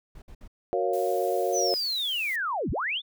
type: noise bursts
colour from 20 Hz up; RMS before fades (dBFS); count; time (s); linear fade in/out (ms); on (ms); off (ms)
brown; -44; 3; 0.15-0.478; 5; 70; 59
type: chord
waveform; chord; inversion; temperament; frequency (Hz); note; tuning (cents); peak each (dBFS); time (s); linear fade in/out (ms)
sine; Gb major seventh; none; equal; 370 / 466.2 / 554.4 / 698.5; Gb4 / Bb4 / Db5 / F5; 0 / 0 / 0 / 0; -29; 0.73-1.74; 0
type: noise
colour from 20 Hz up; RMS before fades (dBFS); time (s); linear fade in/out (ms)
blue; -44; 0.93-2.36; 5
type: linear two-way sweep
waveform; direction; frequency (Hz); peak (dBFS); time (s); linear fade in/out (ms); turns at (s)
sine; down then up; 6230 to 33.64 to 3635; -26; 1.52-3.02; 50; 2.71
effects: none